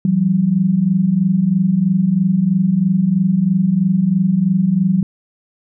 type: tone pair together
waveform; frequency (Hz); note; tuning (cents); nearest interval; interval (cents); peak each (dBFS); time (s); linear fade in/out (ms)
sine; 167.43 / 190.5; E3 / G3; +27 / -49; major second; 224; -17 / -13; 0.05-5.03; 2
effects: none